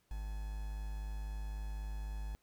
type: tone with quantisation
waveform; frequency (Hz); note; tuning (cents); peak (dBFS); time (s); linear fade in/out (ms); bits
triangle; 51.9; G#1; 0; -36; 0.11-2.35; 0; 9
effects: pink hiss -75 dBFS RMS until 2.42 s